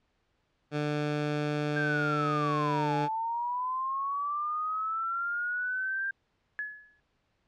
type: tone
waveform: 15% pulse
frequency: 148.6 Hz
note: D3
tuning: 21 cents sharp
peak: -22 dBFS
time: 0.71-3.09 s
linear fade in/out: 50 ms
type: linear two-way sweep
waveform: sine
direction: down then up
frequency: 1596 to 842 to 1596 Hz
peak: -29 dBFS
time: 1.76-6.11 s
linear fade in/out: 5 ms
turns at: 2.95 s
type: tone with exponential decay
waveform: sine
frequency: 1700 Hz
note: G#6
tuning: 40 cents sharp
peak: -29 dBFS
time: 6.59-7 s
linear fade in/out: 0 ms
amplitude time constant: 89 ms
effects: pink hiss -74 dBFS RMS until 7.47 s + low-pass 4000 Hz 12 dB/octave